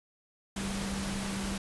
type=tone in noise; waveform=sine; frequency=196 Hz; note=G3; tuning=in tune; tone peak=-34 dBFS; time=0.56-1.58 s; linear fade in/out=5 ms; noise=pink; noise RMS=-37 dBFS; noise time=0.56-1.58 s; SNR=0 dB; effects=resampled to 24000 Hz